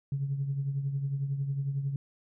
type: tone with tremolo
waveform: sine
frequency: 138.59 Hz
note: C#3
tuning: in tune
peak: -25 dBFS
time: 0.12-1.96 s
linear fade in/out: 2 ms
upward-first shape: triangle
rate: 11 Hz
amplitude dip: 65%
effects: tanh soft clip ceiling -22 dBFS